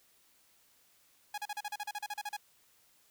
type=tone bursts; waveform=sawtooth; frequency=830.6 Hz; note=G#5; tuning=in tune; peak=-32 dBFS; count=14; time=1.34-2.367 s; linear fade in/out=5 ms; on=39 ms; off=37 ms; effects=white hiss -67 dBFS RMS until 3.1 s